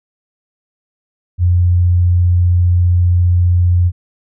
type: tone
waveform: sine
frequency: 88.5 Hz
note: F2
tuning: 23 cents sharp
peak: -8 dBFS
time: 1.38-3.92 s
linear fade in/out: 50 ms
effects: none